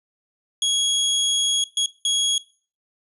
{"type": "tone bursts at uneven times", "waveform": "sawtooth", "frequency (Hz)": 3322, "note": "G#7", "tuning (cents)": 0, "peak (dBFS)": -15, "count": 3, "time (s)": [[0.62, 1.64], [1.77, 1.86], [2.05, 2.38]], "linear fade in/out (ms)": 2, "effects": ["noise-tail reverb RT60 0.4 s tail -19 dB re dry", "resampled to 24000 Hz"]}